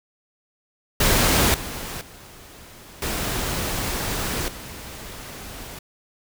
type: noise with level steps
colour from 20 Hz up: pink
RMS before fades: -18 / -32 / -44 / -26 / -37 dBFS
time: 1-5.79 s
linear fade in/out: 5 ms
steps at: 1.54 / 2.01 / 3.02 / 4.48 s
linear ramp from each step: 2 ms
effects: none